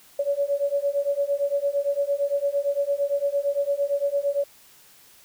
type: beating tone pair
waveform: sine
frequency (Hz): 561 / 569.8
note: C#5 / C#5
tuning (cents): +21 / +48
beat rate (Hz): 8.8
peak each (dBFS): -25 / -24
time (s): 0.19-4.44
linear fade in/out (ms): 5
effects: white hiss -53 dBFS RMS until 5.24 s